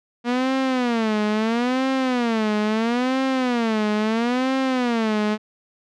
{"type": "tone with vibrato", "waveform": "sawtooth", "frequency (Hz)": 236.6, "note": "A#3", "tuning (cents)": 26, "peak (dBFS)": -15, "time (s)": [0.24, 5.38], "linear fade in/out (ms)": 50, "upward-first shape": "sine", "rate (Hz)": 0.75, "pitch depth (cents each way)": 200, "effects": ["low-pass 4000 Hz 12 dB/octave"]}